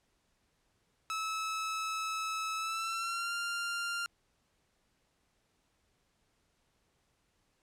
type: tone with pitch glide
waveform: sawtooth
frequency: 1300 to 1393.3 Hz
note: E6 to F6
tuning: -24 to -4 cents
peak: -30 dBFS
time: 1.1-4.06 s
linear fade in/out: 0 ms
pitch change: +120 cents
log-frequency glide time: 2.56-3.34 s
effects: pink hiss -75 dBFS RMS until 7.62 s + low-pass 10000 Hz 12 dB/octave